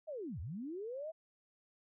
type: linear two-way sweep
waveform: sine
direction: down then up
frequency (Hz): 659.3 to 68.4 to 659.3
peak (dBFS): -40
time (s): 0.07-1.12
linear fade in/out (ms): 20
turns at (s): 0.4
effects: none